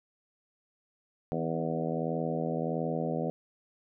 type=harmonic tone with a mistuned harmonic; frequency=81.5 Hz; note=E2; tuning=19 cents flat; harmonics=2 / 3 / 4 / 5 / 6 / 7 / 8 / 9; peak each=-34 / -36 / -40 / -39 / -36 / -38 / -40 / -40 dBFS; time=1.32-3.3 s; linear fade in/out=0 ms; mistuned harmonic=4; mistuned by=-29 cents; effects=none